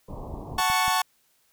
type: low-pass noise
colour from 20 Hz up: pink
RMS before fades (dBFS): -37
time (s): 0.08-0.61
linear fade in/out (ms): 10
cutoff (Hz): 1100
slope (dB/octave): 96
type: click train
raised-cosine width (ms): 5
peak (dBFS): -25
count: 4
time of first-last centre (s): 0.34-0.881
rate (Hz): 5.55
type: chord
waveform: sawtooth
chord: F# minor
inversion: none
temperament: equal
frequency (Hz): 740 / 880 / 1108.7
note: F#5 / A5 / C#6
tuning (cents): 0 / 0 / 0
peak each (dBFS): -23 / -22 / -21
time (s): 0.58-1.02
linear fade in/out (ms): 5
effects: white hiss -66 dBFS RMS until 1.52 s